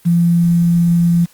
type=tone with quantisation; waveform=sine; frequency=171.1 Hz; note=F3; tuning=35 cents flat; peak=-9 dBFS; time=0.05-1.26 s; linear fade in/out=20 ms; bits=6; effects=white hiss -49 dBFS RMS until 1.33 s + Opus 32 kbps